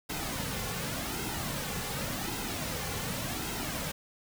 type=noise with flanger; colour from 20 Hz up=pink; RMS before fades=-35 dBFS; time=0.09-3.92 s; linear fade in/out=10 ms; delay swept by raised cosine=1.7 to 3.2 ms; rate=0.88 Hz; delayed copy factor=-0.55; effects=none